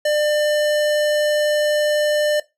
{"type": "tone with low-pass filter", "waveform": "square", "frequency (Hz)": 598, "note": "D5", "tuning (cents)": 31, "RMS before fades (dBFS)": -18, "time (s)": [0.05, 2.4], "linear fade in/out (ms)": 5, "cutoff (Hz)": 12000, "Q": 0.57, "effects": ["noise-tail reverb RT60 0.2 s tail -18 dB re dry"]}